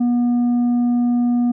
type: tone with tanh clipping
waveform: sine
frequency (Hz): 241.8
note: B3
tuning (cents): -36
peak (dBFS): -15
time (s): 0-1.52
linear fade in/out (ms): 10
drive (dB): 4
effects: none